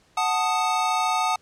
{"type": "chord", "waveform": "square", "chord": "D# diminished", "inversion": "first", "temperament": "equal", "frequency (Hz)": [740, 880, 1244.5], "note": ["F#5", "A5", "D#6"], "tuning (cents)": [0, 0, 0], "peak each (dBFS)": -26, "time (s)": [0.17, 1.36], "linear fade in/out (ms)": 5, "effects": ["pink hiss -60 dBFS RMS until 1.41 s", "low-pass 8000 Hz 12 dB/octave"]}